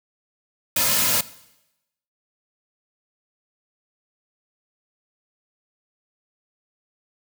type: noise with comb filter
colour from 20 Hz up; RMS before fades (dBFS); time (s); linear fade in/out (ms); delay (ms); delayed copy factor
white; -20; 0.76-1.21; 5; 2.6; -0.75
effects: noise-tail reverb RT60 0.9 s tail -18 dB re dry